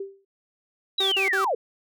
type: tone with exponential decay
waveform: sine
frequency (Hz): 392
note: G4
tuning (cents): 0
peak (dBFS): -27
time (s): 0-0.25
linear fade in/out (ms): 5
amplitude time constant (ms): 54
type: linear sweep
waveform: sine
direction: down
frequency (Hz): 3951 to 415.3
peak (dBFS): -21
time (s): 0.98-1.55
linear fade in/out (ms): 5
type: tone bursts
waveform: sawtooth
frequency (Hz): 387.4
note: G4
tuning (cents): -20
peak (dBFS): -22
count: 3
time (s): 1-1.448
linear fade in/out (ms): 5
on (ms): 120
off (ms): 44
effects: none